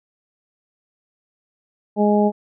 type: harmonic tone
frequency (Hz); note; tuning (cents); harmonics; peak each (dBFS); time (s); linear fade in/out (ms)
208; G#3; +3; 1 / 2 / 3 / 4; -16 / -19 / -21 / -22; 1.96-2.32; 50
effects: none